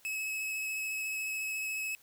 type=tone with vibrato; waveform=45% pulse; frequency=2577 Hz; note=E7; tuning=40 cents flat; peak=-33 dBFS; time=0.05-1.95 s; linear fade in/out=0 ms; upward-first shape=triangle; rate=14 Hz; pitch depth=16 cents each way; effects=white hiss -62 dBFS RMS until 2.02 s